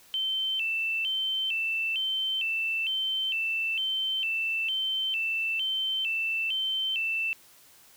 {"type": "tone with vibrato", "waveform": "sine", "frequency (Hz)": 2871, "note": "F7", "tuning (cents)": 47, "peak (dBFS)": -26, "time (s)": [0.14, 7.33], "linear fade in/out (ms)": 0, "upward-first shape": "square", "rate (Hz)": 1.1, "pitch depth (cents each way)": 130, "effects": ["white hiss -56 dBFS RMS until 7.96 s"]}